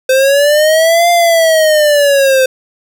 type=linear two-way sweep; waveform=square; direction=up then down; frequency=516 to 698 to 516 Hz; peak=-7 dBFS; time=0.09-2.46 s; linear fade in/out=5 ms; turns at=1.1 s; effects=none